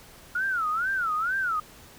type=tone with vibrato; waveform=sine; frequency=1396.9 Hz; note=F6; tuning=in tune; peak=-24 dBFS; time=0.35-1.6 s; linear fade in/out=5 ms; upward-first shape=sine; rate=2.2 Hz; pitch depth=220 cents each way; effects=pink hiss -50 dBFS RMS until 1.98 s